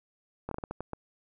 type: slowing click train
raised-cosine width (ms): 1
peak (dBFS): -21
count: 8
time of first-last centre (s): 0.49-0.933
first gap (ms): 23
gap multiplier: 1.33
effects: none